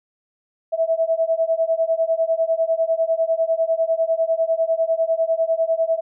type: beating tone pair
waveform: sine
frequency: 649 / 659 Hz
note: E5 / E5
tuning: -27 / -1 cents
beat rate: 10 Hz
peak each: -20 dBFS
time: 0.72-6.01 s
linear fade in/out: 20 ms
effects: none